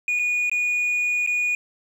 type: tone with dropouts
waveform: sine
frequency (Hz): 2454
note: D#7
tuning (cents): -25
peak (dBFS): -17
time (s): 0.08-1.55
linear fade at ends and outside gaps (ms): 2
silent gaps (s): 0.191-0.194 / 0.497-0.515 / 1.264-1.273
effects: tanh soft clip ceiling -19 dBFS + 8-bit

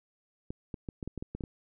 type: clicks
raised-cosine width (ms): 3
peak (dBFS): -24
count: 10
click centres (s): 0.505 / 0.742 / 0.888 / 1.028 / 1.076 / 1.177 / 1.225 / 1.35 / 1.408 / 1.438
effects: none

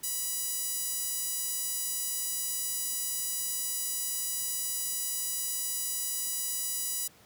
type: tone with high-pass filter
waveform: sawtooth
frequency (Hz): 981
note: B5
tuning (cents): -12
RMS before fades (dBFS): -33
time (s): 0.03-7.08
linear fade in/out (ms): 10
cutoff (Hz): 8300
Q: 1.2
effects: pink hiss -58 dBFS RMS until 7.25 s + high-pass 80 Hz 12 dB/octave

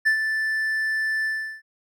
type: tone with ADSR envelope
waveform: triangle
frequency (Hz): 1760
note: A6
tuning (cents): 0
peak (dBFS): -13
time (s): 0.05-1.62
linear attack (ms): 20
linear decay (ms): 94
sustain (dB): -7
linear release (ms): 370
effects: none

